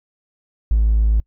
triangle tone, 54.1 Hz, A1, 29 cents flat, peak -9 dBFS, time 0.71-1.2 s, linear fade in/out 0 ms, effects noise-tail reverb RT60 0.1 s tail -26 dB re dry + tanh soft clip ceiling -8 dBFS

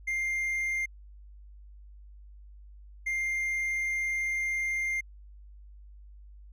triangle tone pair in turn, 2106 / 2106 Hz, C7 / C7, +11 / +11 cents, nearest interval unison, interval 0 cents, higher neither, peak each -26 dBFS, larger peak neither, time 0.07-0.86 / 3.06-5.01 s, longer second, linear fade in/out 10 ms, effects added 50 Hz sine -47 dBFS peak until 6.52 s

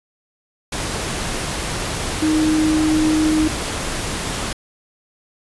sine tone in noise, 311.1 Hz, D#4, in tune, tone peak -14 dBFS, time 2.22-3.48 s, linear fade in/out 5 ms, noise pink, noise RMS -24 dBFS, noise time 0.72-4.53 s, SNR +7 dB, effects resampled to 24000 Hz

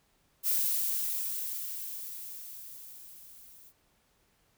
violet noise with level ramp, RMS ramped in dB -27 to -55 dBFS, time 0.43-3.73 s, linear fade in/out 50 ms, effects pink hiss -70 dBFS RMS until 4.57 s

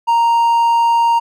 triangle tone, 931 Hz, A#5, 2 cents flat, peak -8 dBFS, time 0.07-1.2 s, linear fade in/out 20 ms, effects none

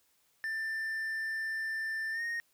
triangle tone with pitch glide, 1781 to 1857.7 Hz, A6 to A#6, +21 to -6 cents, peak -31 dBFS, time 0.44-2.4 s, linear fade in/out 0 ms, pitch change +73 cents, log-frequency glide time 2.12-2.22 s, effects white hiss -71 dBFS RMS until 2.53 s

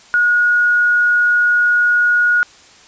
sine tone, 1447 Hz, F#6, 39 cents flat, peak -10 dBFS, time 0.14-2.43 s, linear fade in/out 0 ms, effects white hiss -44 dBFS RMS until 2.87 s + resampled to 16000 Hz

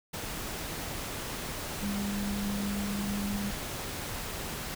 sine tone in noise, 202.2 Hz, G#3, 46 cents flat, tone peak -31 dBFS, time 1.82-3.51 s, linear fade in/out 10 ms, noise pink, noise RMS -37 dBFS, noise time 0.13-4.75 s, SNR +3 dB, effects none

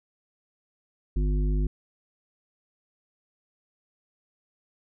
harmonic tone, 50.4 Hz, G1, 49 cents sharp, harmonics 1 / 3 / 5 / 7, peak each -22 / -32 / -36 / -39 dBFS, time 1.16-1.67 s, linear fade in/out 5 ms, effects none

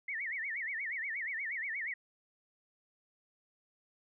sine tone with vibrato, 2001 Hz, B6, 22 cents sharp, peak -35 dBFS, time 0.08-1.94 s, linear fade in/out 5 ms, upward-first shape sine, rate 8.4 Hz, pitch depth 220 cents each way, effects none

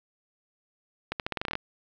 accelerating click train, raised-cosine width 0.3 ms, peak -13 dBFS, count 11, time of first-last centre 1.12-1.554 s, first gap 78 ms, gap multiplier 0.86, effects low-pass 5000 Hz 12 dB/octave + 8-bit

